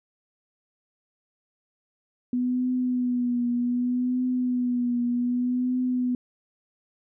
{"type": "tone with vibrato", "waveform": "sine", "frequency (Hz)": 246.9, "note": "B3", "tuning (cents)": 0, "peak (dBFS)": -22, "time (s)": [2.33, 6.15], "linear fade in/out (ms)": 2, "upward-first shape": "triangle", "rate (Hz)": 0.65, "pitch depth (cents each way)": 44, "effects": []}